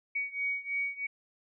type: beating tone pair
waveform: sine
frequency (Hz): 2249 / 2252.1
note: C#7 / C#7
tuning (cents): +24 / +27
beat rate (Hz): 3.1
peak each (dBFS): -33 / -35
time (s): 0.15-1.07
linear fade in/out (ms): 10
effects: none

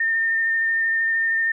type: tone with vibrato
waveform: sine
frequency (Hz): 1814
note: A#6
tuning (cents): -48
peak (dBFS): -18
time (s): 0-1.52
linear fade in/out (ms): 5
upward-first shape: sine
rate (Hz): 13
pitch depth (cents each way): 13
effects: none

